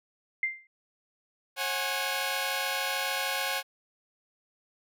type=tone with exponential decay; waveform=sine; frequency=2093 Hz; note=C7; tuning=in tune; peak=-22 dBFS; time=0.43-0.67 s; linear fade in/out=2 ms; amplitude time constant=51 ms
type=chord; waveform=10% pulse; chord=C# suspended fourth; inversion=none; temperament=equal with one note detuned; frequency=542.6 / 740 / 830.6 Hz; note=C#5 / F#5 / G#5; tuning=-37 / 0 / 0 cents; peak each=-25 dBFS; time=1.56-3.63 s; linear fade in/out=50 ms
effects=none